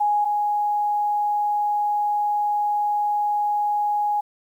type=tone pair in turn; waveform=sine; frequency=830.6 / 830.6 Hz; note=G#5 / G#5; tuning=0 / 0 cents; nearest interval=unison; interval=0 cents; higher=neither; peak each=-17 / -19 dBFS; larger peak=first; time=0-0.25 / 0.25-4.21 s; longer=second; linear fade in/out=10 ms; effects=9-bit